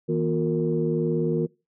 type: tone cluster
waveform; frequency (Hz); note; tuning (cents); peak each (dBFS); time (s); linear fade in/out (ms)
sine; 160.4 / 239.5 / 357 / 459.2; E3 / A#3 / F4 / A#4; -47 / +47 / +38 / -26; -25 / -29 / -26 / -26; 0.08-1.47; 20
effects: noise-tail reverb RT60 0.3 s tail -24 dB re dry + tanh soft clip ceiling -11 dBFS